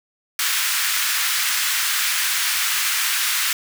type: high-pass noise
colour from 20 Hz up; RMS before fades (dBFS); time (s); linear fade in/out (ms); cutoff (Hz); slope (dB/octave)
pink; -21; 0.39-3.53; 2; 1400; 24
effects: none